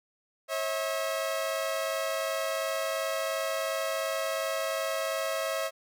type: tone pair together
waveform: sawtooth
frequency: 543.2 / 646 Hz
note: C#5 / E5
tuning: -35 / -35 cents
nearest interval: minor third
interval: 300 cents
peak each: -29 / -27 dBFS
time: 0.48-5.71 s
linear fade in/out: 50 ms
effects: none